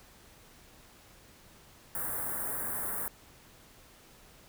white band-stop noise, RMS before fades -35 dBFS, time 1.95-3.08 s, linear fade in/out 0 ms, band 1800 to 8900 Hz, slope 48 dB/octave, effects pink hiss -57 dBFS RMS until 4.48 s

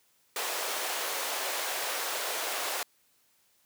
pink high-pass noise, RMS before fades -33 dBFS, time 0.36-2.83 s, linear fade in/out 2 ms, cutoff 470 Hz, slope 24 dB/octave, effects white hiss -68 dBFS RMS until 3.65 s + high-pass 60 Hz 12 dB/octave

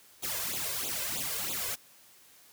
white noise with flanger, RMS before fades -34 dBFS, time 0.22-1.76 s, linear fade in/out 20 ms, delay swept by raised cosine 0.27 to 1.97 ms, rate 3.1 Hz, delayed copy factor +0.9, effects white hiss -58 dBFS RMS until 2.52 s + high-pass 60 Hz 12 dB/octave

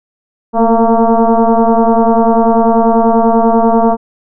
sine tone with frequency modulation, 233.1 Hz, A#3, in tune, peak -6 dBFS, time 0.53-3.97 s, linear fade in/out 50 ms, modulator 228 Hz, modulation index 3.2, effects none

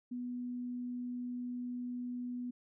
sine tone, 246 Hz, B3, 7 cents flat, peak -37 dBFS, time 0.11-2.51 s, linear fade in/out 10 ms, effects none

